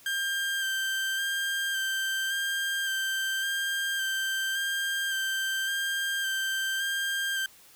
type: tone with vibrato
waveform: 30% pulse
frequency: 1581 Hz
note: G6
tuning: 14 cents sharp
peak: -25 dBFS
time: 0.06-7.46 s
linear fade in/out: 2 ms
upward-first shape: square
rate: 0.89 Hz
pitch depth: 16 cents each way
effects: white hiss -55 dBFS RMS until 7.75 s